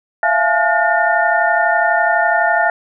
sine tone cluster, 667 / 699 / 856 / 1435 / 1807 Hz, E5 / F5 / A5 / F6 / A6, +20 / +1 / -48 / +47 / +46 cents, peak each -18 dBFS, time 0.23-2.7 s, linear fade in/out 2 ms, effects none

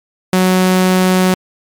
sawtooth tone, 185 Hz, F#3, in tune, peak -5 dBFS, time 0.33-1.34 s, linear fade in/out 2 ms, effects MP3 96 kbps

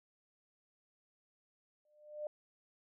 sine tone with exponential growth, 600 Hz, D5, 37 cents sharp, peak -35 dBFS, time 1.85-2.27 s, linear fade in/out 2 ms, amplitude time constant 91 ms, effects none

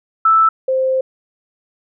sine tone pair in turn, 1318.5 / 523.2 Hz, E6 / C5, 0 / 0 cents, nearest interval octave + major third, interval 1600 cents, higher first, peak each -8 / -13 dBFS, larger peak first, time 0.25-0.49 / 0.68-1.01 s, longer second, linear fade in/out 5 ms, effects none

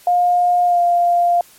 sine tone with pitch glide, 710 to 697.4 Hz, F5 to F5, +28 to -3 cents, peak -11 dBFS, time 0.07-1.41 s, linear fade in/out 2 ms, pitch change -31 cents, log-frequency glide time 0.65-0.8 s, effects white hiss -47 dBFS RMS until 1.58 s + MP3 64 kbps

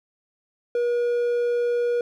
triangle tone, 480 Hz, B4, 49 cents flat, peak -18 dBFS, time 0.75-2.01 s, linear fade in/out 2 ms, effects none

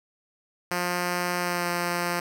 5% pulse tone with pitch glide, 177.2 to 174.56 Hz, F3 to F3, +25 to -1 cents, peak -14 dBFS, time 0.71-2.2 s, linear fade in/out 5 ms, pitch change -26 cents, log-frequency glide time 1.39-1.68 s, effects none

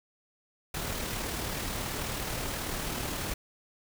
pink noise with amplitude modulation, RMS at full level -33 dBFS, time 0.74-3.34 s, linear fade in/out 5 ms, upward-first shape sine, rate 38.5 Hz, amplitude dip 30%, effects none

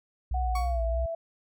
sine tone with vibrato, 60.1 Hz, B1, 46 cents flat, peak -26 dBFS, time 0.31-1.06 s, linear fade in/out 5 ms, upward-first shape sine, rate 3.2 Hz, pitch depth 89 cents each way
sine tone with pitch glide, 740 to 663.1 Hz, F#5 to E5, 0 to +10 cents, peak -30 dBFS, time 0.34-1.15 s, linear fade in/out 5 ms, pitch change -190 cents, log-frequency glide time 0.54-0.81 s
35% pulse tone with exponential decay, 1119 Hz, C#6, 16 cents sharp, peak -29 dBFS, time 0.55-0.86 s, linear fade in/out 5 ms, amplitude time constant 66 ms
effects none

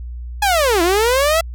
sawtooth linear two-way sweep, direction down then up, 848 to 326.9 to 672 Hz, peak -9 dBFS, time 0.42-1.41 s, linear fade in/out 5 ms, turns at 0.82 s, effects added 60 Hz sine -26 dBFS peak until 1.54 s

